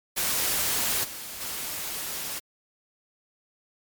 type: noise with level steps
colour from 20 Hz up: white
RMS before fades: -26 / -38 / -33 dBFS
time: 0.16-2.4 s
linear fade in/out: 20 ms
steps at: 1.03 / 1.4 s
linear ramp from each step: 20 ms
effects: MP3 96 kbps